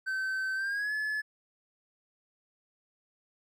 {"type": "tone with pitch glide", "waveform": "triangle", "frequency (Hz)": [1539, 1717.5], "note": ["G6", "A6"], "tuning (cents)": [-32, -42], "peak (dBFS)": -28, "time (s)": [0.06, 1.22], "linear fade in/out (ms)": 20, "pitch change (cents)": 190, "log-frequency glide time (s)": [0.55, 0.93], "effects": []}